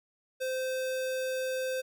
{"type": "tone", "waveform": "square", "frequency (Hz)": 518, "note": "C5", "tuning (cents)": -17, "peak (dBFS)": -31, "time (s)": [0.4, 1.82], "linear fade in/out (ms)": 20, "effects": []}